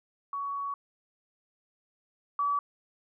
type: tone pair in turn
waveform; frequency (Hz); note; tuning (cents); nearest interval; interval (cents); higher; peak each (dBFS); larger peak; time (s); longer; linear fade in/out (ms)
sine; 1123 / 1145.9; C#6 / D6; +22 / -43; unison; 35; second; -31 / -25; second; 0.33-0.74 / 2.39-2.59; first; 2
effects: none